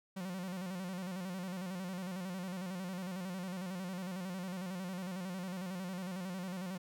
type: tone with vibrato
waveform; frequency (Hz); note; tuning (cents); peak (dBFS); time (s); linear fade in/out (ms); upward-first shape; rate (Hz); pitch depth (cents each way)
45% pulse; 184.1; F#3; -8; -39; 0.16-6.78; 10; square; 11; 68
effects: none